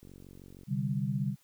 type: click train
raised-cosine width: 3 ms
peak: -38 dBFS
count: 29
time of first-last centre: 0.03-0.633 s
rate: 46.4 Hz
type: chord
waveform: sine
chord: C suspended second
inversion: none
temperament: just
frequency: 130.81 / 147.16 / 196.22 Hz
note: C3 / D3 / G3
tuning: 0 / +4 / +2 cents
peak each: -33 dBFS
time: 0.67-1.36 s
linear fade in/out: 50 ms
effects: white hiss -67 dBFS RMS until 1.43 s